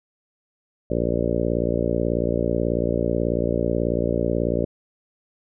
harmonic tone, 58.27 Hz, A#1, in tune, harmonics 1 / 2 / 3 / 4 / 5 / 6 / 7 / 8 / 9 / 10, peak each -29 / -29 / -29 / -29 / -29 / -29 / -29 / -29 / -29 / -29 dBFS, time 0.9-4.65 s, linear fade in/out 5 ms, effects none

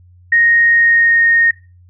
sine tone with pitch glide, 1864.7 to 1851.8 Hz, A#6 to A#6, 0 to -12 cents, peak -8 dBFS, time 0.32-1.51 s, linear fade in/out 5 ms, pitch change -12 cents, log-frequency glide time 0.69-1.26 s, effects noise-tail reverb RT60 0.3 s tail -20 dB re dry + added 89 Hz sine -42 dBFS peak until 1.89 s

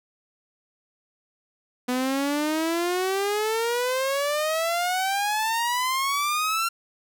sawtooth exponential sweep, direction up, 246.9 to 1373 Hz, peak -19 dBFS, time 1.88-6.69 s, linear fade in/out 10 ms, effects none

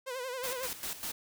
sawtooth tone with vibrato, 509 Hz, C5, 48 cents flat, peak -32 dBFS, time 0.06-0.68 s, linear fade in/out 20 ms, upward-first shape sine, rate 11 Hz, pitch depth 82 cents each way
white noise with tremolo, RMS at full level -37 dBFS, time 0.43-1.12 s, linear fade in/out 10 ms, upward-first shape square, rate 5 Hz, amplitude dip 70%
effects none

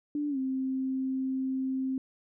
sine tone with pitch glide, 293.7 to 263.2 Hz, D4 to C4, 0 to +10 cents, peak -28 dBFS, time 0.15-1.98 s, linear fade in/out 2 ms, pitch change -190 cents, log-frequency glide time 0.29-0.38 s, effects none

